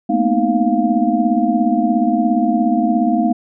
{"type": "tone cluster", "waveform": "sine", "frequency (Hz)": [217.5, 234.5, 251.6, 312.7, 700], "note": ["A3", "A#3", "B3", "D#4", "F5"], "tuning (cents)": [-20, 11, 32, 9, 4], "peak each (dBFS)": -19, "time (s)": [0.09, 3.33], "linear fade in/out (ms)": 10, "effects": []}